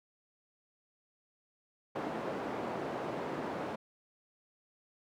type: band-pass noise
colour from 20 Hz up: white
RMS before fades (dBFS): -38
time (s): 1.95-3.76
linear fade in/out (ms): 10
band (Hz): 190 to 710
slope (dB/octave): 12
effects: none